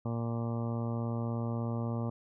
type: harmonic tone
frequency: 116.54 Hz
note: A#2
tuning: in tune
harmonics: 1 / 2 / 3 / 4 / 5 / 6 / 7 / 8 / 9 / 10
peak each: -33 / -36 / -45 / -44 / -44 / -50 / -49 / -52 / -51 / -50 dBFS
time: 0.05-2.1 s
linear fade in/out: 5 ms
effects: none